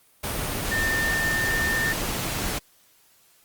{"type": "tone in noise", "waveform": "sine", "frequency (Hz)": 1800, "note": "A6", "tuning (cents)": 39, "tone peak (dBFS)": -23, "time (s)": [0.71, 1.93], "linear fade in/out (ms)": 10, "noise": "pink", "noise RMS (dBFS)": -28, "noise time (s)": [0.23, 2.59], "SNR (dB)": 2, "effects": ["white hiss -59 dBFS RMS until 3.44 s", "Opus 32 kbps"]}